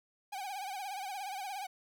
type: tone with vibrato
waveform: 45% pulse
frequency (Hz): 784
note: G5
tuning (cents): 0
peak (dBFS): -38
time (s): 0.32-1.67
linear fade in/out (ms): 10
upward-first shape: triangle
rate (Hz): 17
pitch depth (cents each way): 120
effects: 12-bit